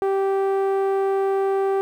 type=tone with low-pass filter; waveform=sawtooth; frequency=389.8 Hz; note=G4; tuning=10 cents flat; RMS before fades=-21 dBFS; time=0.02-1.81 s; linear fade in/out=0 ms; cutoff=890 Hz; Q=0.73; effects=9-bit